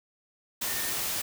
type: tone in noise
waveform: sine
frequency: 1819 Hz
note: A#6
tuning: 43 cents flat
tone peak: -40 dBFS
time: 0.67-0.93 s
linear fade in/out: 10 ms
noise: white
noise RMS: -31 dBFS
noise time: 0.61-1.22 s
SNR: -12 dB
effects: none